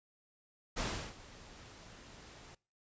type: noise with ADSR envelope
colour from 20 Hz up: pink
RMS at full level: -35 dBFS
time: 0.76-2.55 s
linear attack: 21 ms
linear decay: 350 ms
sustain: -19 dB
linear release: 6 ms
effects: noise-tail reverb RT60 0.4 s tail -25 dB re dry + resampled to 16000 Hz